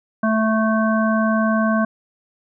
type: harmonic tone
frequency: 220 Hz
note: A3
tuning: in tune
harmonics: 1 / 3 / 5 / 7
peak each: -17 / -22 / -24 / -25 dBFS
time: 0.23-1.85 s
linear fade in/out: 5 ms
effects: none